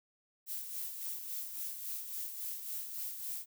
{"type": "noise with tremolo", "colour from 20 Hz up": "violet", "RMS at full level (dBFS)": -39, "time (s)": [0.46, 3.46], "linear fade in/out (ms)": 50, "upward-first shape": "sine", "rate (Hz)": 3.6, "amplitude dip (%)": 50, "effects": []}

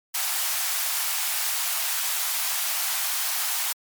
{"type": "high-pass noise", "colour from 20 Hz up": "white", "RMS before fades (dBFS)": -26, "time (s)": [0.14, 3.73], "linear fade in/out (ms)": 10, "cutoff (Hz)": 670, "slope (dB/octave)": 48, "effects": ["MP3 96 kbps"]}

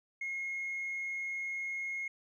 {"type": "tone with tanh clipping", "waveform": "triangle", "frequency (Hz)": 2156, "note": "C#7", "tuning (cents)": -49, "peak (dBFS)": -35, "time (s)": [0.21, 2.08], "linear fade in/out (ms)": 5, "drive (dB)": 5, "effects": []}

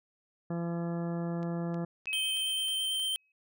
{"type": "harmonic tone", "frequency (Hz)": 170, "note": "F3", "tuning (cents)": -46, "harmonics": [1, 2, 3, 4, 5, 6, 7, 8, 10], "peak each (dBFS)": [-32, -39, -42, -44, -50, -54, -52, -54, -55], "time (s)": [0.5, 1.85], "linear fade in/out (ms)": 5}
{"type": "click train", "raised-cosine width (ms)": 0.2, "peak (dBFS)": -35, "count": 6, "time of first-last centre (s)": [1.43, 2.997], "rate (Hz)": 3.19}
{"type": "tone with exponential decay", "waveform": "sine", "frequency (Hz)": 2552, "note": "D#7", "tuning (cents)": 43, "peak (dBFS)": -31, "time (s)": [2.07, 3.32], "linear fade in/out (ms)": 2, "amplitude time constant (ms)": 270}
{"type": "tone with vibrato", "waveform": "square", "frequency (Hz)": 3122, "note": "G7", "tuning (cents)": -8, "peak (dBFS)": -30, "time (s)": [2.13, 3.16], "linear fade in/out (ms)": 0, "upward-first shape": "sine", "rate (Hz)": 9, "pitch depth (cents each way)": 8}
{"effects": []}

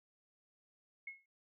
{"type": "tone with exponential decay", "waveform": "sine", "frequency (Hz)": 2173, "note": "C#7", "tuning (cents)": -35, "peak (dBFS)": -40, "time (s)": [1.07, 1.26], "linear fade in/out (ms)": 5, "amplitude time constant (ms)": 40, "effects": []}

